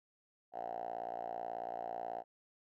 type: tone with band-pass filter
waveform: 5% pulse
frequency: 58.27 Hz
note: A#1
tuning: in tune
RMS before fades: -42 dBFS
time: 0.52-2.24 s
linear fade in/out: 50 ms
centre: 730 Hz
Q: 8.9
effects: none